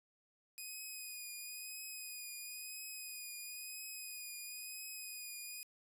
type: tone with vibrato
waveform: 5% pulse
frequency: 2489 Hz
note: D#7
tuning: in tune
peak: -36 dBFS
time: 0.58-5.63 s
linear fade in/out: 0 ms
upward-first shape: triangle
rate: 0.99 Hz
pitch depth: 37 cents each way
effects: resampled to 32000 Hz + 13-bit